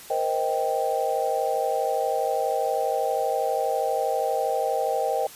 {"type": "chord", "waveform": "sine", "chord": "C minor seventh", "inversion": "third", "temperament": "just", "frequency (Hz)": [470.9, 523.3, 627.9, 784.9], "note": ["Bb4", "C5", "Eb5", "G5"], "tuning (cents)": [18, 0, 16, 2], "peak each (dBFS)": [-29, -28, -28, -26], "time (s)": [0.1, 5.27], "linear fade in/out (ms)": 5, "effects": ["white hiss -44 dBFS RMS until 5.35 s", "resampled to 32000 Hz"]}